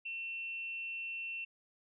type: tone with frequency modulation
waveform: sine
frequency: 2700 Hz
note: E7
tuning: 41 cents sharp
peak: -38 dBFS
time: 0.05-1.45 s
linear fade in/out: 10 ms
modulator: 261 Hz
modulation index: 0.2
effects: none